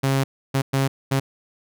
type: tone bursts at uneven times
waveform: sawtooth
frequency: 135.6 Hz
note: C#3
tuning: 38 cents flat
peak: -14 dBFS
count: 4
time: 0.03-0.24 / 0.54-0.62 / 0.73-0.88 / 1.11-1.2 s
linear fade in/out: 10 ms
effects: none